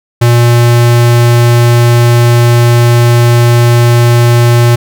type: tone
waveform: square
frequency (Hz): 119.3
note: A#2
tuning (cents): +41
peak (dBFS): -4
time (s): 0.21-4.76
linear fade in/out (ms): 10
effects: none